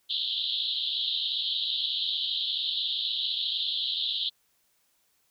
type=band-pass noise; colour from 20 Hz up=white; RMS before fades=-30 dBFS; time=0.09-4.3 s; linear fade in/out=20 ms; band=3100 to 4100 Hz; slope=96 dB/octave; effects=white hiss -70 dBFS RMS until 5.3 s